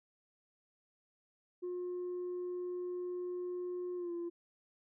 sine tone with pitch glide, 358.2 to 343.6 Hz, F4 to F4, +44 to -28 cents, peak -35 dBFS, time 1.62-4.3 s, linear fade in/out 20 ms, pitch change -72 cents, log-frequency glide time 3.96-4.12 s, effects tanh soft clip ceiling -35 dBFS

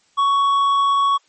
sine tone with hard clipping, 1116 Hz, C#6, 11 cents sharp, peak -15 dBFS, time 0.17-1.18 s, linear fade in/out 20 ms, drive 5 dB, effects white hiss -59 dBFS RMS until 1.28 s + MP3 32 kbps

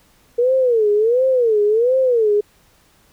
sine tone with vibrato, 466.2 Hz, A#4, in tune, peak -12 dBFS, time 0.38-2.41 s, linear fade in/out 10 ms, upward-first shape sine, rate 1.4 Hz, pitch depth 210 cents each way, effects pink hiss -55 dBFS RMS until 3.12 s

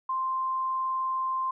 sine tone, 1046.5 Hz, C6, in tune, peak -26 dBFS, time 0.09-1.51 s, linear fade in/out 5 ms, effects none

